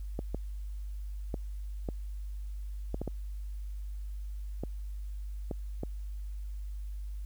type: clicks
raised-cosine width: 2 ms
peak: -21 dBFS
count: 10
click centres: 0.191 / 0.346 / 1.342 / 1.888 / 2.944 / 3.016 / 3.077 / 4.636 / 5.512 / 5.834 s
effects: added 50 Hz sine -36 dBFS peak until 7.25 s + white hiss -66 dBFS RMS until 7.25 s